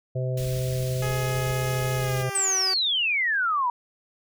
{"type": "harmonic tone", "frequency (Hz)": 128.4, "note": "C3", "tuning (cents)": -32, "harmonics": [1, 3, 4, 5], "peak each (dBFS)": [-25, -36, -33, -36], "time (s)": [0.15, 2.3], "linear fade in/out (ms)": 10}
{"type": "band-stop noise", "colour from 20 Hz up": "pink", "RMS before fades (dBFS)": -37, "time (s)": [0.37, 2.23], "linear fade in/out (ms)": 5, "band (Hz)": [170, 2900], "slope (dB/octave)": 12}
{"type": "tone with pitch glide", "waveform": "10% pulse", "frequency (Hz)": [419.9, 378.4], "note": ["G#4", "F#4"], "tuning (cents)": [19, 39], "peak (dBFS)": -22, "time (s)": [1.02, 2.74], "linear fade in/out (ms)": 5, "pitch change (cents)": -180, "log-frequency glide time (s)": [1.97, 2.57]}
{"type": "exponential sweep", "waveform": "sine", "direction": "down", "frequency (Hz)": [8372, 939], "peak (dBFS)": -21, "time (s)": [2.35, 3.7], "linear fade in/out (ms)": 2}
{"effects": []}